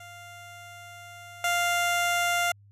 15% pulse tone with level steps, 698 Hz, F5, 1 cent flat, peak -37 / -17 dBFS, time 0-2.52 s, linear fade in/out 5 ms, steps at 1.44 s, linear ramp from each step 2 ms, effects added 101 Hz sine -52 dBFS peak until 2.71 s + resampled to 32000 Hz

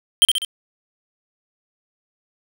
square tone with echo, 3141 Hz, G7, 3 cents sharp, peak -9 dBFS, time 0.22-0.25 s, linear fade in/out 0 ms, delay 66 ms, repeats 3, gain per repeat -5 dB, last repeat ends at 0.448 s, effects none

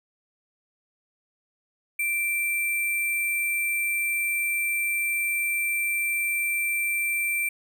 sine tone with sample-and-hold, 2349 Hz, D7, in tune, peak -23 dBFS, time 1.99-7.49 s, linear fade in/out 5 ms, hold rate 11025 Hz, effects none

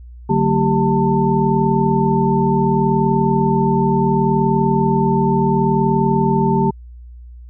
sine tone cluster, 145.1 / 185.8 / 225.8 / 391.2 / 894 Hz, D3 / F#3 / A3 / G4 / A5, -21 / +7 / +45 / -4 / +27 cents, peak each -19 dBFS, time 0.29-6.71 s, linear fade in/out 10 ms, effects added 60 Hz sine -34 dBFS peak until 7.49 s

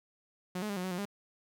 sawtooth tone with pitch steps, 181.5 / 211.9 / 201.5 / 180.8 / 186.8 / 177.5 / 202.1 Hz, F#3 / G#3 / G3 / F#3 / F#3 / F3 / G#3, -33 / +35 / +48 / -40 / +17 / +28 / -47 cents, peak -30 dBFS, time 0.55-1.054 s, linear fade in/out 5 ms, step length 72 ms, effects none

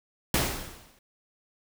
pink noise with exponential decay, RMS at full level -22 dBFS, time 0.34-0.99 s, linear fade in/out 2 ms, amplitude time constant 140 ms, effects none

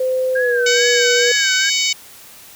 sine tone with pitch glide, 515 to 483.3 Hz, C5 to B4, -28 to -38 cents, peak -15 dBFS, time 0-1.32 s, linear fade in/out 5 ms, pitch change -110 cents, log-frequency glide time 0.36-0.51 s
sine tone with vibrato, 1600 Hz, G6, 35 cents sharp, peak -18 dBFS, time 0.35-1.7 s, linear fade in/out 10 ms, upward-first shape sine, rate 2.3 Hz, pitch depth 94 cents each way
harmonic tone, 748 Hz, F#5, 19 cents sharp, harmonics 3 / 4 / 5 / 6 / 7 / 8 / 9 / 10, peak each -21 / -22 / -23 / -24 / -24 / -25 / -26 / -26 dBFS, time 0.66-1.93 s, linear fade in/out 5 ms
effects white hiss -41 dBFS RMS until 2.55 s

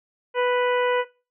harmonic tone, 493.9 Hz, B4, in tune, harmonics 1 / 2 / 3 / 4 / 5 / 6, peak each -20 / -26 / -30 / -32 / -34 / -36 dBFS, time 0.34-1.05 s, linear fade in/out 50 ms, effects noise-tail reverb RT60 0.3 s tail -19 dB re dry

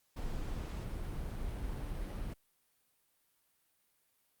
brown noise, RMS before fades -39 dBFS, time 0.16-2.34 s, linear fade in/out 10 ms, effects white hiss -75 dBFS RMS until 4.4 s + Opus 48 kbps

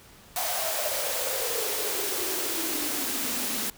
white noise with high-pass filter sweep, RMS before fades -29 dBFS, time 0.36-3.7 s, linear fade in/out 2 ms, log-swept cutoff 720 to 220 Hz, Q 7, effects pink hiss -52 dBFS RMS until 3.77 s

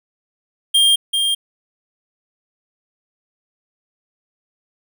square tone with echo, 3205 Hz, G7, 38 cents sharp, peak -11 dBFS, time 0.74-0.96 s, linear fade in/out 10 ms, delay 390 ms, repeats 1, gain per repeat -5 dB, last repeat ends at 1.35 s, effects none

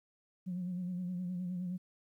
sine tone with vibrato, 180 Hz, F#3, 47 cents flat, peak -34 dBFS, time 0.46-1.78 s, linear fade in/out 20 ms, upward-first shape sine, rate 9.6 Hz, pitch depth 47 cents each way, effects tanh soft clip ceiling -31 dBFS + 12-bit

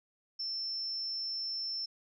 sine tone, 5350 Hz, E8, 25 cents sharp, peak -34 dBFS, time 0.39-1.86 s, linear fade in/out 10 ms, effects none

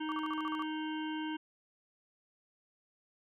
harmonic tone, 311.1 Hz, D#4, in tune, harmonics 1 / 3 / 5 / 7 / 9 / 10, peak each -36 / -43 / -46 / -53 / -50 / -50 dBFS, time 0-1.37 s, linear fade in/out 10 ms
sine tone bursts, 1150 Hz, D6, 37 cents flat, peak -35 dBFS, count 8, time 0.09-0.623 s, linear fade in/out 0 ms, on 29 ms, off 43 ms
effects none

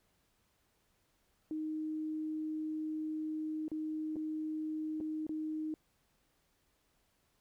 sine tone with dropouts, 311.1 Hz, D#4, in tune, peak -35 dBFS, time 1.51-5.74 s, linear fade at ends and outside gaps 1 ms, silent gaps 3.681-3.716 / 4.158-4.165 / 5.003-5.009 / 5.267-5.293 s, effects pink hiss -75 dBFS RMS until 7.4 s

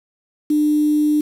sine tone with quantisation, 300 Hz, D4, 37 cents sharp, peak -13 dBFS, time 0.5-1.21 s, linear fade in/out 5 ms, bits 6, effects none

